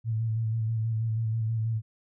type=tone with vibrato; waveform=sine; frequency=112 Hz; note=A2; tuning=31 cents sharp; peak=-25 dBFS; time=0.04-1.82 s; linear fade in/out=50 ms; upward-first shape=square; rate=6.2 Hz; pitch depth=29 cents each way; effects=none